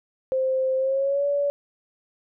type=tone with pitch glide; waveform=sine; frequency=523.3 to 570.7 Hz; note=C5 to D5; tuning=0 to -50 cents; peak=-20 dBFS; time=0.32-1.5 s; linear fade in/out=0 ms; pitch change=+150 cents; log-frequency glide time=0.77-1.26 s; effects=none